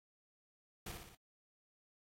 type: noise with echo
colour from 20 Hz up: pink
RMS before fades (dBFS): -45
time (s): 0.86-0.92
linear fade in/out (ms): 5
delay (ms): 58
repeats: 4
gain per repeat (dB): -4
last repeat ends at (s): 1.152
effects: AAC 48 kbps